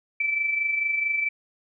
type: tone with amplitude modulation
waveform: sine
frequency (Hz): 2322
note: D7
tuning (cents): -20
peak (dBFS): -20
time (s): 0.2-1.29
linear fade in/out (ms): 5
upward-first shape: sine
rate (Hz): 24.5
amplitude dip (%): 50
effects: none